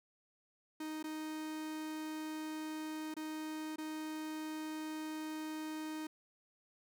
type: tone with dropouts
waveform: 45% pulse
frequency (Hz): 311.1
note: D#4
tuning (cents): 0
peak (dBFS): -40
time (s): 0.8-6.07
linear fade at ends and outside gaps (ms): 5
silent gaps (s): 1.028-1.04 / 3.141-3.166 / 3.76-3.782
effects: none

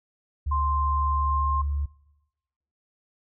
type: tone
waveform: sine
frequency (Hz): 71.9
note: D2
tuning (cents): -36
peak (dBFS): -24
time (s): 0.46-1.86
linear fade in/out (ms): 10
type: tone with pitch glide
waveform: sine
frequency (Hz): 1046.5 to 1059.3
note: C6 to C6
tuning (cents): 0 to +21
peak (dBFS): -24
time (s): 0.51-1.62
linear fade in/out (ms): 10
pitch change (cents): +21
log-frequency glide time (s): 1.12-1.45
effects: noise-tail reverb RT60 1.0 s tail -22 dB re dry

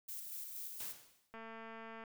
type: noise with tremolo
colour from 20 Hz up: violet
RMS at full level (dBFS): -45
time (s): 0.08-0.93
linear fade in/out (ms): 10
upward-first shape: square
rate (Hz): 4.2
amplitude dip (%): 30
type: noise with exponential decay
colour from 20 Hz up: white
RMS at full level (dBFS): -45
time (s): 0.8-1.36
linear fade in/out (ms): 5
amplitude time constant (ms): 120
type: click train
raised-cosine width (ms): 0.5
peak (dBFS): -36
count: 158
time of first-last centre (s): 1.34-2.038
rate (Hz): 225
effects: none

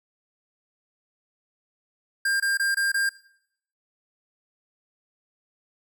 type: tone bursts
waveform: square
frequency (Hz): 1600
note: G6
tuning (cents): +35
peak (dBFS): -22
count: 5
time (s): 2.25-3.092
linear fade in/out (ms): 5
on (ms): 150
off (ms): 23
effects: noise-tail reverb RT60 0.7 s tail -19 dB re dry

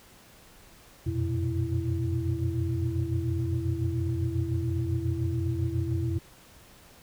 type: tone cluster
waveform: sine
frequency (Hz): 87.5 / 93.2 / 117.5 / 124.7 / 331.5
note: F2 / F#2 / A#2 / B2 / E4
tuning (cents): +4 / +13 / +14 / +17 / +10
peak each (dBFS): -30 / -35 / -32 / -31 / -33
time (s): 1.06-6.19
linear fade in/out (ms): 10
effects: tanh soft clip ceiling -15 dBFS + pink hiss -54 dBFS RMS until 7.02 s

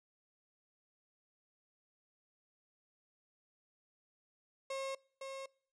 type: tone with echo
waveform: 35% pulse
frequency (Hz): 539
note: C#5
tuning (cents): -49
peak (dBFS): -36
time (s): 4.7-4.95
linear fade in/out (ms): 5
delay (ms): 510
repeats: 1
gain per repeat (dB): -5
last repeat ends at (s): 5.46
effects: noise-tail reverb RT60 0.5 s tail -25 dB re dry + resampled to 22050 Hz

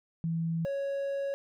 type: tone pair in turn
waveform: sine / triangle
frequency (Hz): 164.9 / 554.7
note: E3 / C#5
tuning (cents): +1 / +1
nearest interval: octave + major sixth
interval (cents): 2100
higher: second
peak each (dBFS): -28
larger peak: neither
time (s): 0.24-0.65 / 0.65-1.34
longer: second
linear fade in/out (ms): 0
effects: none

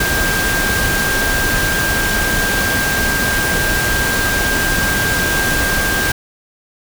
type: tone in noise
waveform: sine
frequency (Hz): 1593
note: G6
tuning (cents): +27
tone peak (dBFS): -17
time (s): 0-6.12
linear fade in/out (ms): 5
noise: pink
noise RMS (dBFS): -18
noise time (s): 0-6.12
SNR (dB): -2
effects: none

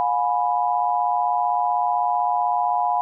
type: chord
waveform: sine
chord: F diminished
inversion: none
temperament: equal with one note detuned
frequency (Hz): 714.8 / 830.6 / 987.8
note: F5 / Ab5 / Cb6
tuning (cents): +40 / 0 / 0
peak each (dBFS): -22 / -23 / -23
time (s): 0-3.01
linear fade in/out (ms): 0
effects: none

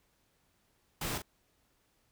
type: noise with echo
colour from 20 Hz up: pink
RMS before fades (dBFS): -36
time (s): 1.01-1.18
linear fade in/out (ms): 5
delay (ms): 41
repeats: 1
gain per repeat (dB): -8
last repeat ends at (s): 1.221
effects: pink hiss -73 dBFS RMS until 2.11 s

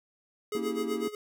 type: tone with tremolo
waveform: square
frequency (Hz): 420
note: G#4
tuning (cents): +19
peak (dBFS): -30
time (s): 0.52-1.15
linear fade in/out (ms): 2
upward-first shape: sine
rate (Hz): 8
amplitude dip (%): 85
type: chord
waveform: triangle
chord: A# diminished seventh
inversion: none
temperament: equal with one note detuned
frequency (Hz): 233.1 / 277.2 / 323.4 / 392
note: A#3 / C#4 / E4 / G4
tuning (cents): 0 / 0 / -33 / 0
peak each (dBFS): -33 / -38 / -34 / -34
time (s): 0.55-1.08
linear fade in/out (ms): 2
effects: none

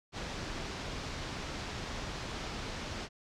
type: low-pass noise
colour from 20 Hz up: pink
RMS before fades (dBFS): -40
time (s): 0.12-3.09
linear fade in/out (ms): 50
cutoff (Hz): 6100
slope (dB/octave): 24
effects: none

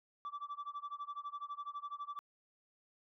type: tone with tremolo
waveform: sine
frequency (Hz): 1161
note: D6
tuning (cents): -20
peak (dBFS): -36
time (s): 0.25-2.19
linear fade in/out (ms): 0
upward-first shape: sine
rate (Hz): 12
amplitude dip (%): 95
effects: tanh soft clip ceiling -38 dBFS

